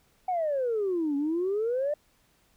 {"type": "exponential two-way sweep", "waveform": "sine", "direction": "down then up", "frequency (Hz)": [758, 277.2, 607], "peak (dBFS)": -24, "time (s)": [0.28, 1.94], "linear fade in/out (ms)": 5, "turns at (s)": 1.16, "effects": ["tanh soft clip ceiling -21 dBFS", "pink hiss -66 dBFS RMS until 2.56 s"]}